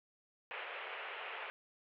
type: band-pass noise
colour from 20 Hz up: white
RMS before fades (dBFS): -45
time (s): 0.51-1.5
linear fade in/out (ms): 0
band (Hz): 410 to 2900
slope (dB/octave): 48
effects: none